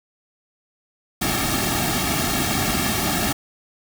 pink noise with comb filter, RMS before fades -22 dBFS, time 1.21-3.33 s, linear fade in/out 10 ms, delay 2 ms, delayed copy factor -0.9, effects none

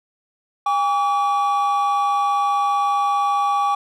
triangle tone pair together, 808.9 / 1144 Hz, G#5 / D6, -46 / -46 cents, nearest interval tritone, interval 600 cents, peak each -17 dBFS, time 0.66-3.75 s, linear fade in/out 5 ms, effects tanh soft clip ceiling -7 dBFS

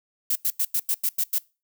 violet noise bursts, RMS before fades -23 dBFS, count 8, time 0.3-1.385 s, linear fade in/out 5 ms, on 56 ms, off 91 ms, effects noise-tail reverb RT60 0.3 s tail -24 dB re dry

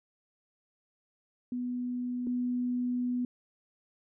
sine tone pair in turn, 246.9 / 246.9 Hz, B3 / B3, 0 / 0 cents, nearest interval unison, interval 0 cents, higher neither, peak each -31 / -28 dBFS, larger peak second, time 1.52-2.27 / 2.27-3.25 s, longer second, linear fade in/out 2 ms, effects none

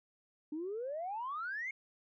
sine exponential sweep, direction up, 293.5 to 2200 Hz, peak -36 dBFS, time 0.52-1.71 s, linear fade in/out 5 ms, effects tanh soft clip ceiling -32 dBFS

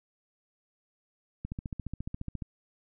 click train, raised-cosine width 5 ms, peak -23 dBFS, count 15, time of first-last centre 1.45-2.422 s, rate 14.4 Hz, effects none

